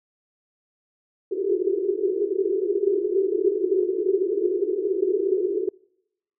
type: band-pass noise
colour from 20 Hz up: white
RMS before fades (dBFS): -23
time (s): 1.31-5.69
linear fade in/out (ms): 5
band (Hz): 360 to 410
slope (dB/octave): 96
effects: noise-tail reverb RT60 0.8 s tail -26 dB re dry